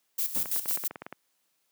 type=noise with tremolo; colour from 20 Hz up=violet; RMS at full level=-28 dBFS; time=0.18-0.88 s; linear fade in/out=10 ms; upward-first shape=square; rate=6 Hz; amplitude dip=70%
type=noise with exponential decay; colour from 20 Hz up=brown; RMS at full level=-29 dBFS; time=0.36-0.56 s; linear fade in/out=1 ms; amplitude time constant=43 ms
type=clicks; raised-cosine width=0.5 ms; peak=-23 dBFS; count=11; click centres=0.458 / 0.562 / 0.658 / 0.711 / 0.774 / 0.838 / 0.91 / 0.958 / 1.02 / 1.065 / 1.126 s
effects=white hiss -74 dBFS RMS until 1.71 s + high-pass 150 Hz 12 dB/octave